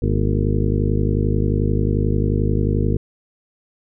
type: harmonic tone with a mistuned harmonic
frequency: 51.3 Hz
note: G#1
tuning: 21 cents flat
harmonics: 1 / 2 / 3 / 4 / 5 / 6 / 7 / 8 / 9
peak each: -21 / -20 / -24 / -28 / -26 / -29 / -28 / -29 / -29 dBFS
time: 0.02-2.97 s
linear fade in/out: 5 ms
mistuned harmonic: 5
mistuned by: -110 cents
effects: none